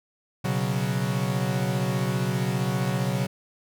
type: chord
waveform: 45% pulse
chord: B suspended second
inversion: none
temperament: equal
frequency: 123.47 / 138.59 / 185 Hz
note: B2 / C#3 / F#3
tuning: 0 / 0 / 0 cents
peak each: -28 dBFS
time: 0.44-3.27 s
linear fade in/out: 10 ms
effects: none